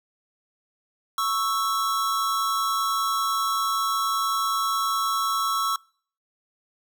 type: tone pair together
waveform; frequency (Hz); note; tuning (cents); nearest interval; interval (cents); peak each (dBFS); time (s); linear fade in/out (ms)
square; 1108.7 / 1318.5; C#6 / E6; 0 / 0; minor third; 300; -26; 1.18-5.76; 2
effects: noise-tail reverb RT60 0.5 s tail -26 dB re dry